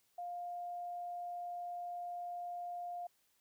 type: tone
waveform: sine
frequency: 704 Hz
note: F5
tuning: 14 cents sharp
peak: -40 dBFS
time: 0.18-3.07 s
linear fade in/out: 5 ms
effects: white hiss -75 dBFS RMS until 3.4 s